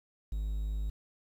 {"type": "tone", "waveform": "triangle", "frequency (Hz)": 52, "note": "G#1", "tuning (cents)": 3, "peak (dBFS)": -29, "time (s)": [0.32, 0.9], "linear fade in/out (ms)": 5, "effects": ["10-bit"]}